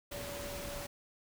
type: tone in noise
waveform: sine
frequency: 572 Hz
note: D5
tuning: 46 cents flat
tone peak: -44 dBFS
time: 0.11-0.87 s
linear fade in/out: 10 ms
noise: pink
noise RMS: -43 dBFS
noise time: 0.11-0.87 s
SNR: -4 dB
effects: none